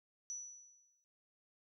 sine tone with exponential decay, 5920 Hz, F#8, in tune, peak -39 dBFS, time 0.3-1.04 s, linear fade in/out 0 ms, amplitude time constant 160 ms, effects none

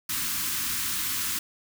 white band-stop noise, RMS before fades -29 dBFS, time 0.09-1.39 s, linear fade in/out 5 ms, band 340 to 1000 Hz, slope 48 dB/octave, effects none

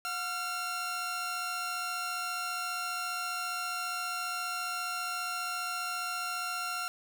sawtooth tone pair together, 723 / 1371.2 Hz, F#5 / F6, -40 / -32 cents, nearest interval major seventh, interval 1108 cents, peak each -37 / -30 dBFS, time 0.05-6.88 s, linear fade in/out 0 ms, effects none

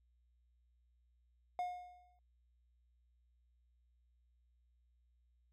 triangle tone with exponential decay, 718 Hz, F5, 48 cents sharp, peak -32 dBFS, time 1.59-2.19 s, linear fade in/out 1 ms, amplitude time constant 130 ms, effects added 60 Hz sine -70 dBFS peak until 5.52 s

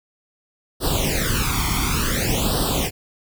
pink noise with flanger, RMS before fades -21 dBFS, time 0.8-2.91 s, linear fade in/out 50 ms, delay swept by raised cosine 0.22 to 0.91 ms, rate 0.56 Hz, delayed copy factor +0.95, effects none

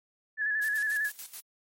sine tone with vibrato, 1712 Hz, A6, 48 cents flat, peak -26 dBFS, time 0.37-1.11 s, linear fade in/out 50 ms, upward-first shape square, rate 11 Hz, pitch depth 38 cents each way
blue noise with tremolo, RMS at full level -40 dBFS, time 0.61-1.41 s, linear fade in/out 20 ms, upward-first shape square, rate 6.9 Hz, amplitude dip 75%
effects MP3 64 kbps

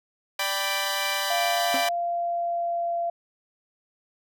10% pulse chord, G major, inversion second, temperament equal, 587.3 / 784 / 987.8 Hz, D5 / G5 / B5, 0 / 0 / 0 cents, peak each -21 dBFS, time 0.39-1.89 s, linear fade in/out 5 ms
sine tone with pitch glide, 693 to 685.4 Hz, F5 to F5, -14 to -33 cents, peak -24 dBFS, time 1.3-3.1 s, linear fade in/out 5 ms, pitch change -19 cents, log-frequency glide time 1.76-2.96 s
sawtooth tone with exponential decay, 266.6 Hz, C4, 33 cents sharp, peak -22 dBFS, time 1.74-1.88 s, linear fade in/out 2 ms, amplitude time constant 30 ms
effects none

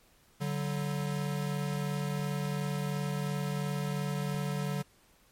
square tone pair together, 145.1 / 187.95 Hz, D3 / F#3, -21 / +27 cents, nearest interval major third, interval 448 cents, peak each -33 / -36 dBFS, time 0.4-4.83 s, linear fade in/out 20 ms, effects pink hiss -64 dBFS RMS until 5.31 s + MP3 64 kbps

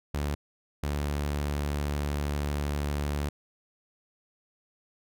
sawtooth tone pair in turn, 72.7 / 72.7 Hz, D2 / D2, -17 / -17 cents, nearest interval unison, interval 0 cents, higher neither, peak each -24 / -24 dBFS, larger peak neither, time 0.14-0.35 / 0.83-3.29 s, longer second, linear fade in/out 5 ms, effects none

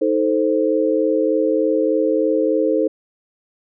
sine chord, A diminished, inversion second, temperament equal with one note detuned, 314.9 / 440 / 523.3 Hz, Eb4 / A4 / C5, +21 / 0 / 0 cents, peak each -19 dBFS, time 0.01-2.88 s, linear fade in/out 10 ms, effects none

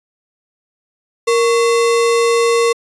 sine tone with sample-and-hold, 466.2 Hz, A#4, in tune, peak -10 dBFS, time 1.27-2.73 s, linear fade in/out 10 ms, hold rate 1575 Hz, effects resampled to 24000 Hz

